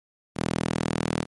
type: tone with high-pass filter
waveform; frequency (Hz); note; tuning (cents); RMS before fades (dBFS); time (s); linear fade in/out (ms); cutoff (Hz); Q
sawtooth; 40.39; E1; -35; -27; 0.35-1.26; 50; 180; 1.2
effects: MP3 48 kbps